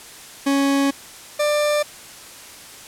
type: tone pair in turn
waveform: 40% pulse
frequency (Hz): 277.2 / 593.8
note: C#4 / D5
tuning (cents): 0 / +19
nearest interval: octave + minor second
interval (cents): 1319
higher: second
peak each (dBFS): -15 / -16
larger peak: first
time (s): 0.46-0.91 / 1.39-1.83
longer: first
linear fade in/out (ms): 10
effects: white hiss -40 dBFS RMS until 2.87 s + low-pass 11000 Hz 12 dB/octave